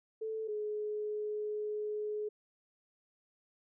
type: tone pair in turn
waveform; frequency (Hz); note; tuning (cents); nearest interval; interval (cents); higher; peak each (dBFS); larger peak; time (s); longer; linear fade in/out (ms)
sine; 440 / 422.4; A4 / G#4; 0 / +29; minor second; 71; first; -35 / -34; second; 0.21-0.48 / 0.48-2.29; second; 10
effects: none